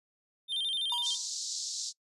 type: tone with vibrato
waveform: triangle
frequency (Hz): 3375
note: G#7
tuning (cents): +27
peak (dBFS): -28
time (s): 0.48-1.18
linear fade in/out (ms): 50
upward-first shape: square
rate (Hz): 12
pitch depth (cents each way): 110
type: tone with exponential decay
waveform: square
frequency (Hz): 959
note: A#5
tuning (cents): +49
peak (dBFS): -33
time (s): 0.92-1.28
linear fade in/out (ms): 2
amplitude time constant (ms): 78
type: band-pass noise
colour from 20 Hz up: white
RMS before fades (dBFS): -37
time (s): 1.02-1.93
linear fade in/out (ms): 50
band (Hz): 4000 to 7400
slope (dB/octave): 48
effects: noise-tail reverb RT60 0.1 s tail -23 dB re dry + resampled to 32000 Hz